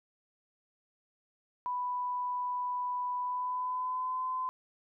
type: tone with pitch glide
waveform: sine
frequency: 990 to 1023.1 Hz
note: B5 to C6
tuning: +4 to -39 cents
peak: -31 dBFS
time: 1.66-4.49 s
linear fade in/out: 0 ms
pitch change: +57 cents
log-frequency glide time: 3.19-4.25 s
effects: none